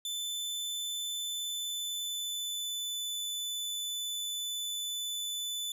sawtooth tone with pitch glide, 3520 to 3498 Hz, A7 to A7, 0 to -11 cents, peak -31 dBFS, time 0.05-5.72 s, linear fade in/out 2 ms, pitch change -11 cents, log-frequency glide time 1.14-3.03 s, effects none

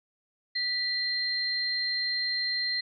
sine tone pair together, 1966 / 4166 Hz, B6 / C8, -8 / -8 cents, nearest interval octave + minor second, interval 1300 cents, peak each -32 / -28 dBFS, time 0.55-2.81 s, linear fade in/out 10 ms, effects none

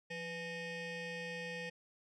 25% pulse ring-modulated tone, 672 Hz, E5, 33 cents sharp, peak -34 dBFS, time 0.1-1.7 s, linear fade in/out 10 ms, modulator 1170 Hz, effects low-pass 5000 Hz 12 dB/octave

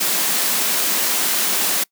white high-pass noise, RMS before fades -19 dBFS, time 0-1.84 s, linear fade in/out 10 ms, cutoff 160 Hz, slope 96 dB/octave, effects noise-tail reverb RT60 0.1 s tail -25 dB re dry

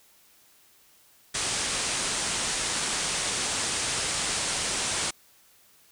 white low-pass noise, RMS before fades -29 dBFS, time 1.34-5.11 s, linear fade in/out 10 ms, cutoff 9600 Hz, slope 96 dB/octave, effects white hiss -59 dBFS RMS until 5.91 s

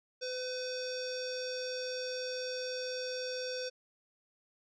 square tone with low-pass filter, 506 Hz, B4, 42 cents sharp, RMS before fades -38 dBFS, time 0.21-3.7 s, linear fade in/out 20 ms, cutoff 5300 Hz, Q 9.3, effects none

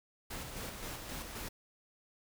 pink noise with tremolo, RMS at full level -42 dBFS, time 0.3-1.49 s, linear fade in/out 10 ms, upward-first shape square, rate 3.8 Hz, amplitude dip 35%, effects none

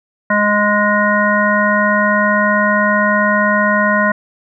harmonic tone, 207.7 Hz, G#3, in tune, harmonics 1 / 3 / 5 / 7 / 9, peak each -17 / -17 / -17 / -17 / -17 dBFS, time 0.3-4.12 s, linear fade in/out 5 ms, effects none

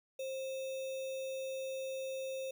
sine tone with sample-and-hold, 530 Hz, C5, 22 cents sharp, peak -37 dBFS, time 0.19-2.51 s, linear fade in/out 5 ms, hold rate 3150 Hz, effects none

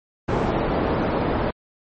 white low-pass noise, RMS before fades -22 dBFS, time 0.28-1.51 s, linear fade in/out 10 ms, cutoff 660 Hz, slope 12 dB/octave, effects MP3 32 kbps

